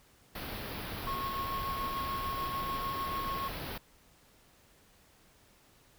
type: band-stop noise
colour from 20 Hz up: pink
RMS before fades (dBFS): -40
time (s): 0.35-3.78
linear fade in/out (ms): 5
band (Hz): 5000 to 11000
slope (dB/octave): 48
type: tone with tremolo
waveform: triangle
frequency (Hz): 1091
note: C#6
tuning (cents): -28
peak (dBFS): -31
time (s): 1.07-3.48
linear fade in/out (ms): 2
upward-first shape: sine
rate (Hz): 6.8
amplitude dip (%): 30
effects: pink hiss -63 dBFS RMS until 5.98 s